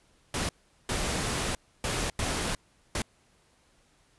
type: noise bursts at uneven times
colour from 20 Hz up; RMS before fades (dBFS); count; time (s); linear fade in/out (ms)
pink; -30; 5; 0.34-0.49 / 0.89-1.55 / 1.84-2.1 / 2.19-2.55 / 2.95-3.02; 2
effects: pink hiss -65 dBFS RMS until 4.18 s + resampled to 24000 Hz